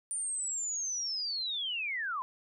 sine linear sweep, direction down, 9200 to 987.8 Hz, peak -32 dBFS, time 0.11-2.22 s, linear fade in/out 0 ms, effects none

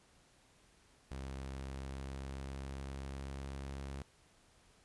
sawtooth tone with pitch glide, 66.9 to 68.35 Hz, C2 to C#2, +39 to -24 cents, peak -38 dBFS, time 1.11-4.02 s, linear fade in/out 0 ms, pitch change +37 cents, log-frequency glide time 1.4-3.81 s, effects pink hiss -67 dBFS RMS until 4.84 s + resampled to 24000 Hz

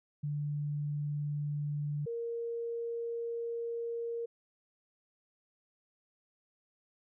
sine tone pair in turn, 146.83 / 466.2 Hz, D3 / A#4, 0 / 0 cents, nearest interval octave + minor sixth, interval 2000 cents, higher second, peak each -32 / -34 dBFS, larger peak first, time 0.23-2.06 / 2.06-4.26 s, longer second, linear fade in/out 10 ms, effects none

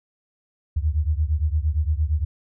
sine beating tone pair, 73.42 / 82.12 Hz, D2 / E2, 0 / -6 cents, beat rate 8.7 Hz, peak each -21 / -23 dBFS, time 0.76-2.25 s, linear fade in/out 10 ms, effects none

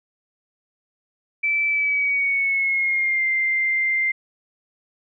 sine tone with pitch glide, 2321 to 2092 Hz, D7 to C7, -21 to -1 cents, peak -18 dBFS, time 1.43-4.12 s, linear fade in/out 10 ms, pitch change -180 cents, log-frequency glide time 1.67-3.28 s, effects none

